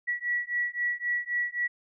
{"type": "beating tone pair", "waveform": "sine", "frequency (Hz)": [1935, 1938.8], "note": ["B6", "B6"], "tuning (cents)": [-36, -32], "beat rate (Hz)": 3.8, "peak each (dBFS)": -30, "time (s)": [0.07, 1.68], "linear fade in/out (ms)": 20, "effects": []}